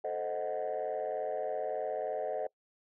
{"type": "chord", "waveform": "sine", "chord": "A diminished seventh", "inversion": "none", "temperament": "equal", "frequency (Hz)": [440, 523.3, 622.3, 740], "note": ["A4", "C5", "Eb5", "Gb5"], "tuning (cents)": [0, 0, 0, 0], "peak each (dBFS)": [-37, -37, -35, -37], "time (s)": [0.04, 2.47], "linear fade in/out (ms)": 5, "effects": ["noise-tail reverb RT60 0.1 s tail -23 dB re dry", "tanh soft clip ceiling -27 dBFS"]}